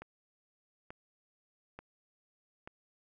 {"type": "click train", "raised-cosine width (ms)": 0.5, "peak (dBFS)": -30, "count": 4, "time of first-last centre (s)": [0.02, 2.675], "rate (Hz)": 1.13, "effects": []}